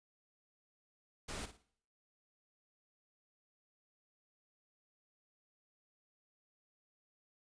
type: noise with echo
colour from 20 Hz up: pink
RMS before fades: -43 dBFS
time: 1.28-1.46 s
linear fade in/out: 10 ms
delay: 56 ms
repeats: 3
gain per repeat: -11 dB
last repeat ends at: 1.628 s
effects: noise-tail reverb RT60 0.6 s tail -20 dB re dry + resampled to 22050 Hz